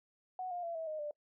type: tone with pitch steps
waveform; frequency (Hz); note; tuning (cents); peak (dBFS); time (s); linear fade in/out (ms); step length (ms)
sine; 740 / 707.8 / 677 / 647.6 / 619.4 / 592.4; F#5 / F5 / E5 / E5 / D#5 / D5; 0 / +23 / +46 / -31 / -8 / +15; -37; 0.39-1.11; 2; 120
effects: noise-tail reverb RT60 0.1 s tail -25 dB re dry